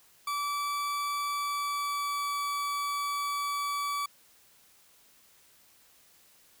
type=tone with pitch glide; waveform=40% pulse; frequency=1155 to 1147.7 Hz; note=D6 to D6; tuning=-29 to -40 cents; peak=-29 dBFS; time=0.27-4.06 s; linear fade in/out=5 ms; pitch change=-11 cents; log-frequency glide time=1.27-2.37 s; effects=white hiss -61 dBFS RMS until 6.6 s